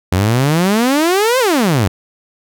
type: exponential two-way sweep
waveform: sawtooth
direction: up then down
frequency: 87.31 to 536 to 87.31 Hz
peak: -7 dBFS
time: 0.12-1.88 s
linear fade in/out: 5 ms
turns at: 1.39 s
effects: none